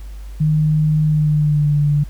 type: tone with pitch glide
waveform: sine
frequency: 153.9 to 146.61 Hz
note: D#3 to D3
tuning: -19 to -3 cents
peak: -12 dBFS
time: 0.4-2.04 s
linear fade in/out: 10 ms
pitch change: -84 cents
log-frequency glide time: 1.04-1.79 s
effects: added 50 Hz sine -29 dBFS peak until 2.09 s + pink hiss -49 dBFS RMS until 2.09 s

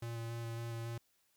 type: tone with vibrato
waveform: square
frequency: 116 Hz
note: A#2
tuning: 8 cents flat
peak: -40 dBFS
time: 0.02-0.98 s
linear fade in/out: 5 ms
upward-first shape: square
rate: 3.6 Hz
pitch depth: 11 cents each way
effects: white hiss -75 dBFS RMS until 1.36 s

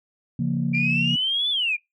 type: chord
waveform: sine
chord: Bb minor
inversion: first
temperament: equal with one note detuned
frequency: 138.59 / 172.01 / 233.1 Hz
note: Db3 / F3 / Bb3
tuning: 0 / -26 / 0 cents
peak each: -25 dBFS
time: 0.39-1.16 s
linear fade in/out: 5 ms
type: exponential two-way sweep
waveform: sine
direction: up then down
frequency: 2349 to 3529 to 2349 Hz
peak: -20 dBFS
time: 0.73-1.77 s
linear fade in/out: 20 ms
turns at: 1.5 s
effects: noise-tail reverb RT60 0.2 s tail -25 dB re dry + tanh soft clip ceiling -12 dBFS

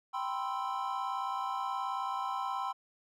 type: chord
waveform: triangle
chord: C major seventh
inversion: second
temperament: equal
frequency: 784 / 987.8 / 1046.5 / 1318.5 Hz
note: G5 / B5 / C6 / E6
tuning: 0 / 0 / 0 / 0 cents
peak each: -36 / -37 / -35 / -39 dBFS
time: 0.13-2.73 s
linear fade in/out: 20 ms
effects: none

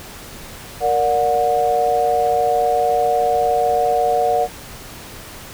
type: chord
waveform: sine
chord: Bb augmented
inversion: none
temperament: just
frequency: 466.2 / 582.7 / 728.4 Hz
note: Bb4 / D5 / F#5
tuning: 0 / -14 / -27 cents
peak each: -20 / -21 / -16 dBFS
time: 0.8-4.48 s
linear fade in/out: 50 ms
effects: pink hiss -36 dBFS RMS until 5.53 s

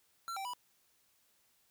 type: tone with pitch steps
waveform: square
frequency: 1355 / 778 / 984 Hz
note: E6 / G5 / B5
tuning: +47 / -13 / -7 cents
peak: -39 dBFS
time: 0.28-0.535 s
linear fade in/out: 0 ms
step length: 85 ms
effects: white hiss -72 dBFS RMS until 1.7 s

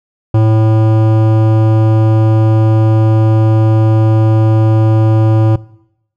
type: tone with hard clipping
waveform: sine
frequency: 110 Hz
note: A2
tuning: in tune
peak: -8 dBFS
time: 0.34-5.56 s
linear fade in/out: 5 ms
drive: 15 dB
effects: noise-tail reverb RT60 0.8 s tail -21 dB re dry

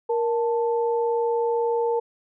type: tone pair together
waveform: sine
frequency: 468.2 / 881 Hz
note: A#4 / A5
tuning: +8 / +2 cents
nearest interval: major seventh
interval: 1094 cents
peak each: -21 / -27 dBFS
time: 0.09-2 s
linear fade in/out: 10 ms
effects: none

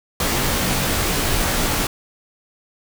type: noise with comb filter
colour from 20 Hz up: pink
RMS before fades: -20 dBFS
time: 0.2-1.87 s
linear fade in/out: 2 ms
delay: 19 ms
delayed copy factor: -0.8
effects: none

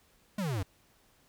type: exponential sweep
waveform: square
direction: down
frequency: 216.9 to 87.6 Hz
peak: -31 dBFS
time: 0.38-0.63 s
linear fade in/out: 5 ms
effects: pink hiss -66 dBFS RMS until 1.28 s

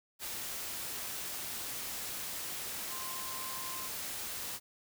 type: tone in noise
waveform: sine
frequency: 1046.5 Hz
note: C6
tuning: in tune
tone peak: -45 dBFS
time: 2.88-3.9 s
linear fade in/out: 50 ms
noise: white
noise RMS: -40 dBFS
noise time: 0.19-4.6 s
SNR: -8 dB
effects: none

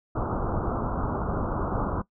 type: low-pass noise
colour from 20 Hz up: pink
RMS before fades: -28 dBFS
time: 0.15-2.02 s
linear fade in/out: 10 ms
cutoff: 1400 Hz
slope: 96 dB/octave
effects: noise-tail reverb RT60 0.1 s tail -19 dB re dry

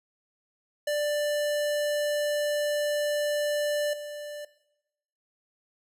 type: tone with level steps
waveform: square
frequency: 590 Hz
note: D5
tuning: 8 cents sharp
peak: -26 / -37 dBFS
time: 0.87-4.45 s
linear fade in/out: 5 ms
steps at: 3.93 s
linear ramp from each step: 5 ms
effects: noise-tail reverb RT60 0.9 s tail -18 dB re dry + resampled to 32000 Hz

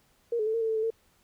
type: tone with pitch steps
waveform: sine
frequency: 469.5 / 427.7 / 440.5 / 458.8 / 446.4 / 442.9 / 437.4 / 451.6 Hz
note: A#4 / A4 / A4 / A#4 / A4 / A4 / A4 / A4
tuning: +12 / -49 / +2 / -28 / +25 / +11 / -10 / +45 cents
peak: -25 dBFS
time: 0.32-0.904 s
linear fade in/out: 5 ms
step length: 73 ms
effects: pink hiss -66 dBFS RMS until 1.23 s

